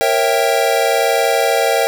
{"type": "chord", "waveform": "square", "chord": "A# diminished seventh", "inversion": "none", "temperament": "equal with one note detuned", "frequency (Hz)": [466.2, 547.4, 659.3, 784], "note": ["A#4", "C#5", "E5", "G5"], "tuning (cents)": [0, -22, 0, 0], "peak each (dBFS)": -19, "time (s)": [0.01, 1.87], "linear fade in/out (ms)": 0, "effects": []}